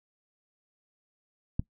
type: click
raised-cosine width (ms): 5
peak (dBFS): -15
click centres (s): 1.595
effects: noise-tail reverb RT60 0.1 s tail -21 dB re dry